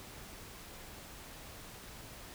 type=silence; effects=pink hiss -50 dBFS RMS until 2.34 s